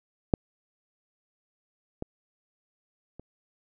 clicks, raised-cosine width 2 ms, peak -7 / -19 / -29 dBFS, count 3, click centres 0.338 / 2.024 / 3.196 s, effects none

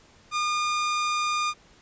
sawtooth tone, 1214 Hz, D#6, 43 cents flat, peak -20 dBFS, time 0.31-1.54 s, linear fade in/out 50 ms, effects pink hiss -56 dBFS RMS until 1.81 s + resampled to 16000 Hz

